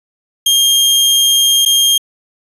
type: tone with dropouts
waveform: sawtooth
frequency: 3215 Hz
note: G7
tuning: 43 cents sharp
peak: -5 dBFS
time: 0.46-1.98 s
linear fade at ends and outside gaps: 5 ms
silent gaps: 1.652-1.659 s
effects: resampled to 32000 Hz